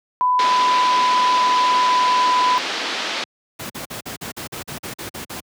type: tone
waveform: sine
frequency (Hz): 999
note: B5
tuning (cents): +20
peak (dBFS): -14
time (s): 0.21-2.58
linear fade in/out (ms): 0
type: band-pass noise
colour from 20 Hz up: white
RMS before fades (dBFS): -25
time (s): 0.39-3.24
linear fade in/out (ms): 2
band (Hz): 230 to 4500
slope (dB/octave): 24
type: noise bursts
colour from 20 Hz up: pink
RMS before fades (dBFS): -30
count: 12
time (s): 3.59-5.405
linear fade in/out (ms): 10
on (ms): 110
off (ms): 45
effects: high-pass 100 Hz 12 dB/octave